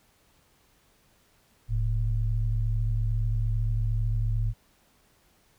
sine tone pair together, 41.2 / 110 Hz, E1 / A2, 0 / 0 cents, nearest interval octave + perfect fourth, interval 1700 cents, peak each -26 dBFS, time 1.68-4.54 s, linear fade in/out 50 ms, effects pink hiss -64 dBFS RMS until 5.58 s

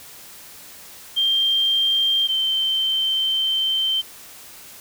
sine tone pair in turn, 3176 / 3111 Hz, G7 / G7, +22 / -14 cents, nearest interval unison, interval 36 cents, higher first, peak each -16 / -18 dBFS, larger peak first, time 1.16-2.28 / 2.28-4.02 s, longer second, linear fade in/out 20 ms, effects white hiss -42 dBFS RMS until 4.8 s

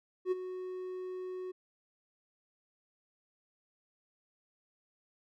triangle tone with ADSR envelope, 368.7 Hz, F#4, 6 cents flat, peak -24 dBFS, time 0.25-1.52 s, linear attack 66 ms, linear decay 22 ms, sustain -12 dB, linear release 14 ms, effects none

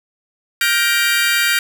30% pulse chord, G minor seventh, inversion third, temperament just, 1411.2 / 1568 / 1881.6 / 2352 Hz, F6 / G6 / Bb6 / D7, +18 / 0 / +16 / +2 cents, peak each -17 dBFS, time 0.61-1.59 s, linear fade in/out 2 ms, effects none

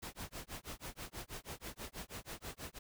pink noise with tremolo, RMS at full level -44 dBFS, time 0.02-2.79 s, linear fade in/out 10 ms, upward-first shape sine, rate 6.2 Hz, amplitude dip 100%, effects none

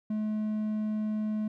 triangle tone, 214.2 Hz, A3, 46 cents flat, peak -26 dBFS, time 0.1-1.48 s, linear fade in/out 5 ms, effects none

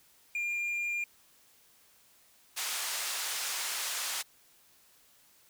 triangle tone, 2402 Hz, D7, 38 cents sharp, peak -29 dBFS, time 0.35-1.04 s, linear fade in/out 2 ms
white band-pass noise, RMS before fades -35 dBFS, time 2.56-4.23 s, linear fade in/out 20 ms, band 820 to 9300 Hz, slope 12 dB/octave
effects white hiss -63 dBFS RMS until 5.49 s

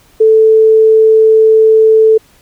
sine tone, 440 Hz, A4, in tune, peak -3 dBFS, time 0.2-2.18 s, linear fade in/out 10 ms, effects pink hiss -47 dBFS RMS until 2.41 s

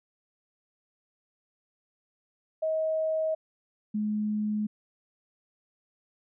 sine tone pair in turn, 634 / 211.6 Hz, D#5 / G#3, +32 / +33 cents, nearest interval octave + perfect fifth, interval 1899 cents, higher first, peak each -25 / -26 dBFS, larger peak first, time 2.62-3.35 / 3.94-4.67 s, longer neither, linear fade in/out 10 ms, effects none

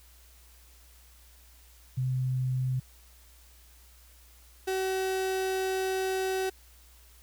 sine / 35% pulse tone pair in turn, 128.7 / 379 Hz, C3 / F#4, -28 / +42 cents, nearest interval octave + perfect fifth, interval 1870 cents, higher second, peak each -26 dBFS, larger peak neither, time 1.97-2.8 / 4.67-6.5 s, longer second, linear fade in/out 10 ms, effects added 60 Hz sine -55 dBFS peak until 7.22 s + white hiss -59 dBFS RMS until 7.22 s

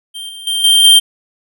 square tone with level steps, 3161 Hz, G7, 14 cents sharp, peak -25 / -29 / -15 / -7 / -4 dBFS, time 0.14-1 s, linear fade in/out 20 ms, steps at 0.29 / 0.47 / 0.64 / 0.84 s, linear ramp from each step 2 ms, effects none

